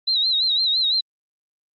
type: tone with vibrato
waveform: sine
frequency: 3951 Hz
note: B7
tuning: in tune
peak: -17 dBFS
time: 0.07-1.01 s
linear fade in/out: 10 ms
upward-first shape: sine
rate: 5.9 Hz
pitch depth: 100 cents each way
effects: Opus 48 kbps